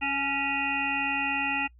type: harmonic tone with a mistuned harmonic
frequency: 276.6 Hz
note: C#4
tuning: 4 cents flat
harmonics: 1 / 3 / 5 / 7 / 9 / 10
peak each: -35 / -32 / -37 / -34 / -30 / -32 dBFS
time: 0.01-1.68 s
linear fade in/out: 20 ms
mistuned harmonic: 3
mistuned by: +18 cents
effects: noise-tail reverb RT60 0.1 s tail -26 dB re dry + added 60 Hz sine -52 dBFS peak until 1.79 s